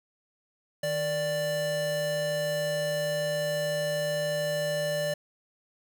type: tone pair together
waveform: square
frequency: 155.56 / 588.5 Hz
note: D#3 / D5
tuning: 0 / +3 cents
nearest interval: octave + major seventh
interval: 2303 cents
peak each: -37 / -28 dBFS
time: 0.83-5.14 s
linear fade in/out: 5 ms
effects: none